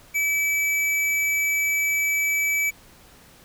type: tone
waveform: square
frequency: 2300 Hz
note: D7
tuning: 37 cents flat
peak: -21 dBFS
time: 0.14-2.71 s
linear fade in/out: 20 ms
effects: pink hiss -51 dBFS RMS until 3.44 s